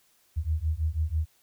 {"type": "beating tone pair", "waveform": "sine", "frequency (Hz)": [75.8, 81.9], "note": ["D#2", "E2"], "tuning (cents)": [-45, -11], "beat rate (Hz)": 6.1, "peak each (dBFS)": -28, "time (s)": [0.36, 1.26], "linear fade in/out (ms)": 20, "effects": ["white hiss -65 dBFS RMS until 1.42 s"]}